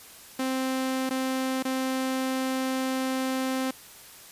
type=tone with dropouts; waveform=sawtooth; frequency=261.6 Hz; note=C4; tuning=in tune; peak=-22 dBFS; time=0.39-3.71 s; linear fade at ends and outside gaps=5 ms; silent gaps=1.094-1.106 / 1.627-1.65 s; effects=white hiss -48 dBFS RMS until 4.31 s + resampled to 32000 Hz